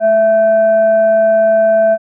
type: tone with frequency modulation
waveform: sine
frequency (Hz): 662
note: E5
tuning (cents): +7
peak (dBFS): -7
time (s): 0-1.98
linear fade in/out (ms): 50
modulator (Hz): 877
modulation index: 0.26
effects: none